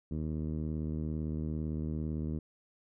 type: tone with low-pass filter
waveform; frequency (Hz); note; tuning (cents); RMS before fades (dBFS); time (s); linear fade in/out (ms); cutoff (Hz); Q
10% pulse; 77.78; D#2; 0; -35; 0.11-2.39; 5; 250; 0.88
effects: none